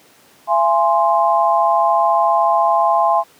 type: chord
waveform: sine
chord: E augmented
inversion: none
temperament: equal with one note detuned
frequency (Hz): 676.6 / 830.6 / 1046.5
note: E5 / G#5 / B#5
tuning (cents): +45 / 0 / 0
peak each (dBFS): -16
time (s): 0.47-3.24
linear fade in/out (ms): 50
effects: pink hiss -49 dBFS RMS until 3.39 s + high-pass 200 Hz 12 dB/octave